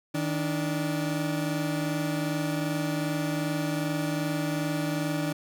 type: tone pair together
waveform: 30% pulse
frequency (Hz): 157.29 / 292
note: D#3 / D4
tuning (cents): +19 / -10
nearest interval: major seventh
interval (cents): 1071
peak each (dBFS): -27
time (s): 0.14-5.33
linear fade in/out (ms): 10
effects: none